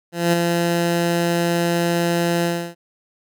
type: tone with ADSR envelope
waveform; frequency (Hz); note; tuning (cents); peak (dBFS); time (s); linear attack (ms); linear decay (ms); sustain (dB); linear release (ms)
15% pulse; 171.2; F3; -34; -7; 0.12-2.75; 210; 11; -4; 310
effects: none